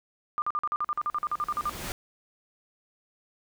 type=tone bursts; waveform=sine; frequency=1200 Hz; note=D6; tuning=37 cents sharp; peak=-25 dBFS; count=16; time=0.38-1.695 s; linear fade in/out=0 ms; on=40 ms; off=45 ms
type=noise with exponential growth; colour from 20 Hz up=pink; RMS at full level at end=-33 dBFS; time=0.81-1.92 s; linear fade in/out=1 ms; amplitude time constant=240 ms
effects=none